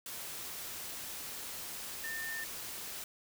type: tone in noise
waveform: sine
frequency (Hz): 1800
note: A6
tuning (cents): +39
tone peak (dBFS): -38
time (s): 2.04-2.44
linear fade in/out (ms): 2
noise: white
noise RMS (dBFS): -43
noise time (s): 0.06-3.04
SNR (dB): +2
effects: none